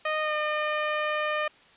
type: tone with pitch glide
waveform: 15% pulse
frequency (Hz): 618 to 606.3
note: D#5 to D#5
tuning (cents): -12 to -45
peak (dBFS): -19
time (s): 0.05-1.48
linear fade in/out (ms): 5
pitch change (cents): -33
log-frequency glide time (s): 0.21-0.34
effects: white hiss -56 dBFS RMS until 1.76 s + resampled to 8000 Hz